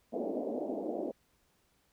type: band-pass noise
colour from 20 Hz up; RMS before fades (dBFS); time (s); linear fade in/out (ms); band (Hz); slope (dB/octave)
pink; -36; 0.12-1.12; 20; 230 to 700; 48
effects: pink hiss -72 dBFS RMS until 1.92 s